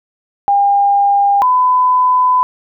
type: tone pair in turn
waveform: sine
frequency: 804 / 1005 Hz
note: G5 / B5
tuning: +44 / +30 cents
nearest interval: major third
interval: 386 cents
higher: second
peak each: -8 / -8 dBFS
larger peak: neither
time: 0.48-1.42 / 1.42-2.43 s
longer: second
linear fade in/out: 0 ms
effects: none